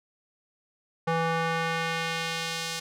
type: tone with band-pass filter sweep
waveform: square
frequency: 164.81 Hz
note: E3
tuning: in tune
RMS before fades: -29 dBFS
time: 1.07-2.8 s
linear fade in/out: 10 ms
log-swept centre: 910 to 5200 Hz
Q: 0.85
effects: none